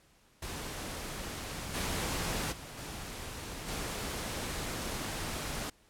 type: noise with level steps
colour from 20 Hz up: pink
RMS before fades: -40 / -34 / -46 / -42 / -37 dBFS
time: 0.42-5.7 s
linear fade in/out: 5 ms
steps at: 1.73 / 2.51 / 2.77 / 3.67 s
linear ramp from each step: 20 ms
effects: pink hiss -65 dBFS RMS until 5.89 s + low-pass 12000 Hz 12 dB/octave